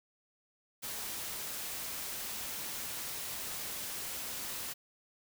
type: noise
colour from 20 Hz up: white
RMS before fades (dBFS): -40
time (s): 0.82-4.74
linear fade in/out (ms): 20
effects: none